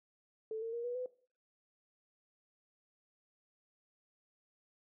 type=tone with pitch steps; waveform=sine; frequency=440 / 455 / 470.5 / 486.5 / 503.1 Hz; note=A4 / A#4 / A#4 / B4 / B4; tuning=0 / -42 / +16 / -26 / +32 cents; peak=-36 dBFS; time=0.51-1.06 s; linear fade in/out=2 ms; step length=110 ms; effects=noise-tail reverb RT60 0.4 s tail -17 dB re dry